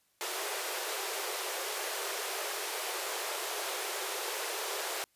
pink high-pass noise, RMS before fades -36 dBFS, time 0.21-5.04 s, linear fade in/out 0 ms, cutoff 360 Hz, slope 96 dB/octave, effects white hiss -72 dBFS RMS until 5.15 s + resampled to 32000 Hz

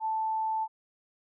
sine tone, 880 Hz, A5, in tune, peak -27 dBFS, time 0-0.68 s, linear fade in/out 50 ms, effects none

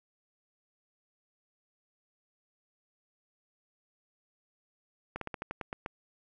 slowing click train, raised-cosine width 0.5 ms, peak -21 dBFS, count 9, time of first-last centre 5.16-5.861 s, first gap 53 ms, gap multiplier 1.14, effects none

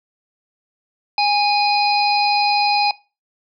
harmonic tone, 824 Hz, G#5, 14 cents flat, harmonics 1 / 3 / 5 / 6, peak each -16 / -21 / -23 / -24 dBFS, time 1.18-2.91 s, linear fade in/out 2 ms, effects noise-tail reverb RT60 0.3 s tail -21 dB re dry

